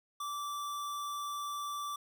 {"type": "tone", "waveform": "square", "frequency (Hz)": 1165, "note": "D6", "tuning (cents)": -14, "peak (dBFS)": -37, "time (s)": [0.2, 1.96], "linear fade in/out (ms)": 5, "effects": []}